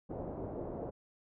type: low-pass noise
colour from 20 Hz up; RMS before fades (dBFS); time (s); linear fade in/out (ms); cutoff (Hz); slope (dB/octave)
white; -41; 0.09-0.91; 20; 640; 24
effects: none